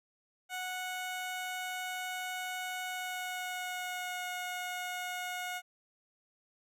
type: tone with pitch glide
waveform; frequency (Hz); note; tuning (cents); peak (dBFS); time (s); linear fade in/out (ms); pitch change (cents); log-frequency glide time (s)
15% pulse; 736 to 724.2; F#5 to F#5; -9 to -37; -30; 0.49-5.62; 50; -28; 2.87-4.28
effects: none